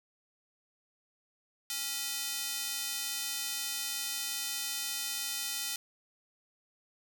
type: tone with high-pass filter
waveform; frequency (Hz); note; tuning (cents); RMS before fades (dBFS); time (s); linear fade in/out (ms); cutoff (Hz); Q
square; 277.2; C#4; 0; -36; 1.7-5.76; 2; 3900; 0.71
effects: none